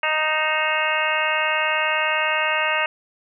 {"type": "harmonic tone with a mistuned harmonic", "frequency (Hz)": 310, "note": "D#4", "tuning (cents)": -6, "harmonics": [2, 3, 4, 5, 6, 7, 8, 9], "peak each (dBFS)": [-27, -27, -27, -27, -27, -27, -27, -27], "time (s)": [0.03, 2.86], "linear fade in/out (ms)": 2, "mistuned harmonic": 8, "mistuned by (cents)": 62, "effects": []}